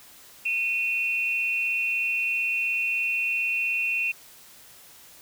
sine tone pair together, 2489 / 2712 Hz, D#7 / E7, 0 / +49 cents, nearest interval minor second, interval 149 cents, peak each -26 dBFS, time 0.45-4.12 s, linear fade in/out 10 ms, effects white hiss -50 dBFS RMS until 5.21 s

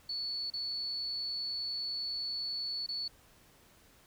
sine tone with dropouts, 4435 Hz, C#8, in tune, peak -34 dBFS, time 0.09-3.08 s, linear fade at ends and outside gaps 5 ms, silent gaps 0.502-0.536 / 2.864-2.887 s, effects pink hiss -62 dBFS RMS until 4.06 s

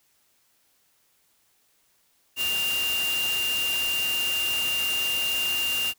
sine tone in noise, 2794 Hz, F7, in tune, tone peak -24 dBFS, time 2.36-5.94 s, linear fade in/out 50 ms, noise white, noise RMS -32 dBFS, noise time 2.36-5.94 s, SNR +5 dB, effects white hiss -66 dBFS RMS until 5.98 s

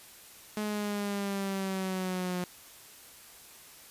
sawtooth exponential sweep, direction down, 212.3 to 178.9 Hz, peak -27 dBFS, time 0.57-2.44 s, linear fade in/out 2 ms, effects white hiss -52 dBFS RMS until 3.9 s + resampled to 32000 Hz

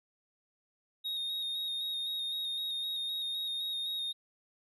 triangle tone with vibrato, 3729 Hz, A#7, in tune, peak -32 dBFS, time 1.04-4.13 s, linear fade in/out 20 ms, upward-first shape square, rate 3.9 Hz, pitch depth 21 cents each way, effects none

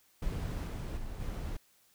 brown noise with level steps, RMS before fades -35 / -37 / -41 / -37 dBFS, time 0.22-1.57 s, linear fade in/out 5 ms, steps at 0.67 / 0.97 / 1.2 s, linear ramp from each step 2 ms, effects white hiss -67 dBFS RMS until 1.94 s

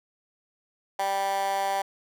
15% pulse tone with high-pass filter, 196 Hz, G3, in tune, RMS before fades -27 dBFS, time 0.99-1.82 s, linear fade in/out 5 ms, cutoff 790 Hz, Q 3.4, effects none

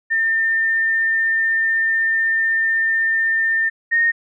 sine tone pair in turn, 1804 / 1848.3 Hz, A6 / A#6, +43 / -15 cents, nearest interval unison, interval 42 cents, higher second, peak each -15 / -13 dBFS, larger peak second, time 0.1-3.7 / 3.91-4.12 s, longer first, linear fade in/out 20 ms, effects none

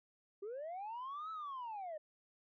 sine linear two-way sweep, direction up then down, 381.9 to 1318.5 to 593 Hz, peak -40 dBFS, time 0.42-1.98 s, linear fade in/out 10 ms, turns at 1.31 s, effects tanh soft clip ceiling -40 dBFS

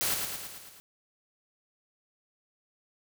white noise with echo, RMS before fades -29 dBFS, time 0.01-0.14 s, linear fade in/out 0 ms, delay 110 ms, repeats 6, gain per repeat -4 dB, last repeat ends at 0.8 s, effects none

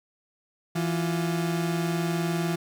35% pulse tone pair together, 167.11 / 354.1 Hz, E3 / F4, +24 / +24 cents, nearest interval octave + minor second, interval 1300 cents, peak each -24 / -30 dBFS, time 0.75-2.56 s, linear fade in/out 10 ms, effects none

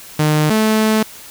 sawtooth tone pair in turn, 152.5 / 217.7 Hz, D#3 / A3, -34 / -18 cents, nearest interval tritone, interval 616 cents, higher second, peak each -8 dBFS, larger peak neither, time 0.19-0.5 / 0.5-1.03 s, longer second, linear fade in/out 5 ms, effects white hiss -37 dBFS RMS until 1.3 s

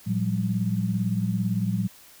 sine tone cluster, 113.5 / 178.3 / 196.1 Hz, A#2 / F3 / G3, -46 / +36 / +1 cents, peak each -27 dBFS, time 0.06-1.88 s, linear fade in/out 20 ms, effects white hiss -51 dBFS RMS until 2.2 s

